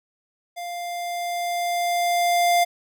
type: tone with level ramp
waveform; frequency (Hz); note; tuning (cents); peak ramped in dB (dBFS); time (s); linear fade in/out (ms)
square; 698.5; F5; 0; -31 to -16; 0.56-2.65; 20
effects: none